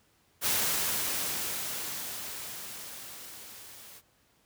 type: noise with level ramp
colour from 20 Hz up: white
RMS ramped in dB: -27 to -50 dBFS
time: 0.41-4.02 s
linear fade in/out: 50 ms
effects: pink hiss -67 dBFS RMS until 4.45 s + high-pass 60 Hz 12 dB/octave